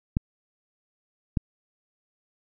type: clicks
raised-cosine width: 5 ms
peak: -10 dBFS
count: 2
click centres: 0.169 / 1.372 s
effects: none